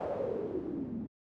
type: noise with low-pass filter sweep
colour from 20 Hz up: white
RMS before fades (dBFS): -36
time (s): 0-1.07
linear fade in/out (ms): 10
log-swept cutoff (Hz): 640 to 220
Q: 5.1
effects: high-pass 80 Hz 12 dB/octave